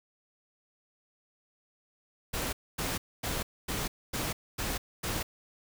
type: noise bursts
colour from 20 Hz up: pink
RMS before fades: -33 dBFS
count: 7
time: 2.33-5.23 s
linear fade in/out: 10 ms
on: 200 ms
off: 250 ms
effects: none